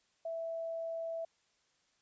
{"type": "tone", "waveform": "sine", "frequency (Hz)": 659.3, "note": "E5", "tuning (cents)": 0, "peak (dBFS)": -36, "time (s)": [0.25, 1.25], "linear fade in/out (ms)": 5, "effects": ["white hiss -74 dBFS RMS until 2.01 s", "resampled to 16000 Hz"]}